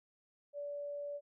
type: tone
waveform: sine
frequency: 577 Hz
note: D5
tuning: 31 cents flat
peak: -39 dBFS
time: 0.53-1.21 s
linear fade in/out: 50 ms
effects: none